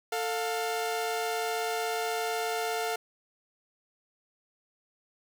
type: tone pair together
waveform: sawtooth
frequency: 445.6 / 706.6 Hz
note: A4 / F5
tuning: +22 / +20 cents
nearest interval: minor sixth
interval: 798 cents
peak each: -28 dBFS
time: 0.12-2.96 s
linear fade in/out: 5 ms
effects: none